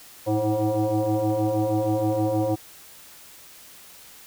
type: tone with frequency modulation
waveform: sine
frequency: 103.83 Hz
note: G#2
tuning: in tune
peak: -20 dBFS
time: 0.26-2.56 s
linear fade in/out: 20 ms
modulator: 214 Hz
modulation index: 2.8
effects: white hiss -47 dBFS RMS until 4.26 s